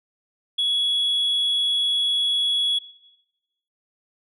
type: tone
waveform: sine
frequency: 3364 Hz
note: G#7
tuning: 22 cents sharp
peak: -17 dBFS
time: 0.58-2.79 s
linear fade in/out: 10 ms
effects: noise-tail reverb RT60 1.0 s tail -19 dB re dry + tanh soft clip ceiling -17 dBFS